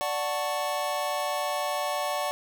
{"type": "chord", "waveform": "square", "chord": "D major seventh", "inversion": "none", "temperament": "equal", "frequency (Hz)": [587.3, 740, 880, 1108.7], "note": ["D5", "F#5", "A5", "C#6"], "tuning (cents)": [0, 0, 0, 0], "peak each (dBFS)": [-32, -33, -36, -34], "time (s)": [0.01, 2.31], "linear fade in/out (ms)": 0, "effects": []}